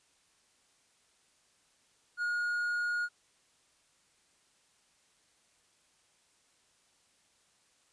triangle tone, 1437 Hz, F6, 49 cents sharp, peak -28 dBFS, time 2.17-3.09 s, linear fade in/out 50 ms, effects white hiss -69 dBFS RMS until 7.92 s + resampled to 22050 Hz

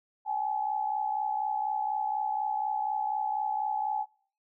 sine tone pair together, 787 / 851.1 Hz, G5 / G#5, +7 / +42 cents, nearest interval minor second, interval 135 cents, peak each -33 / -29 dBFS, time 0.25-4.06 s, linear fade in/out 50 ms, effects noise-tail reverb RT60 0.5 s tail -25 dB re dry

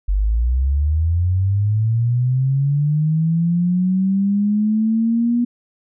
sine linear sweep, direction up, 46.25 to 242 Hz, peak -14 dBFS, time 0.08-5.45 s, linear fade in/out 10 ms, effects none

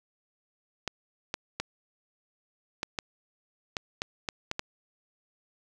clicks, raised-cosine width 0.2 ms, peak -13 dBFS, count 10, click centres 0.877 / 1.341 / 1.6 / 2.831 / 2.988 / 3.768 / 4.019 / 4.288 / 4.514 / 4.594 s, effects none

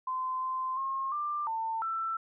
sine tone with pitch steps, 1031 / 1037 / 1075 / 1187 / 897 / 1333 Hz, C6 / C6 / C6 / D6 / A5 / E6, -26 / -16 / +47 / +18 / +33 / +19 cents, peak -30 dBFS, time 0.07-2.17 s, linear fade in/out 5 ms, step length 350 ms, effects none

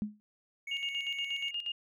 sine tone with exponential decay, 210.1 Hz, G#3, 20 cents sharp, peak -27 dBFS, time 0.02-0.2 s, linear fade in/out 0 ms, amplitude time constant 38 ms
triangle tone, 2217 Hz, C#7, in tune, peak -36 dBFS, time 0.67-1.51 s, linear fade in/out 5 ms
sine tone with tremolo, 2835 Hz, F7, 25 cents sharp, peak -32 dBFS, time 0.71-1.72 s, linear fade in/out 5 ms, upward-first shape square, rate 8.4 Hz, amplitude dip 70%
effects none

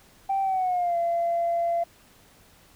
sine tone with pitch glide, 780 to 683 Hz, G5 to F5, -9 to -39 cents, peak -21 dBFS, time 0.29-1.84 s, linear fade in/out 10 ms, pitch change -230 cents, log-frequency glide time 0.42-0.97 s, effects tanh soft clip ceiling -18 dBFS + pink hiss -56 dBFS RMS until 2.75 s

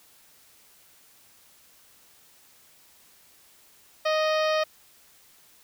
harmonic tone, 622.3 Hz, D#5, in tune, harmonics 1 / 2 / 3 / 4 / 5 / 6 / 7 / 8 / 9, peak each -23 / -29 / -33 / -35 / -37 / -39 / -40 / -41 / -42 dBFS, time 4.05-4.64 s, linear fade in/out 10 ms, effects white hiss -57 dBFS RMS until 5.63 s

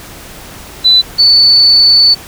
sine tone pair in turn, 3993 / 4485 Hz, B7 / C#8, +18 / +19 cents, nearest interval major second, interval 201 cents, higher second, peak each -3 dBFS, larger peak neither, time 0.84-1.02 / 1.18-2.15 s, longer second, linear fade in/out 20 ms, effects pink hiss -31 dBFS RMS until 2.27 s

